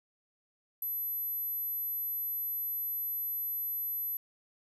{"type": "tone", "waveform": "sine", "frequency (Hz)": 12000, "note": "F#9", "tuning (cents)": 23, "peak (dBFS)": -32, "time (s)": [0.82, 4.17], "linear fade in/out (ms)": 2, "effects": []}